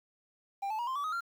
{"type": "tone with pitch steps", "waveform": "triangle", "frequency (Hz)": [793, 869.8, 954, 1046.4, 1147.7, 1258.8, 1380.7], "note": ["G5", "A5", "A#5", "C6", "D6", "D#6", "F6"], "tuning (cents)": [20, -20, 40, 0, -40, 20, -20], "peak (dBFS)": -30, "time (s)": [0.62, 1.208], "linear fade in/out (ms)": 10, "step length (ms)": 84, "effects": ["10-bit"]}